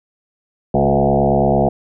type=tone with frequency modulation; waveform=sine; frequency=428.5 Hz; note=A4; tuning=46 cents flat; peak=-11 dBFS; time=0.74-1.69 s; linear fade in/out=5 ms; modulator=69 Hz; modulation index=4.8; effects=none